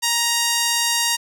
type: tone with band-pass filter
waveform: sawtooth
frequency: 938 Hz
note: A#5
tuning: 11 cents sharp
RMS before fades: -20 dBFS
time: 0.02-1.17 s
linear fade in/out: 20 ms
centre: 7000 Hz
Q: 0.78
effects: none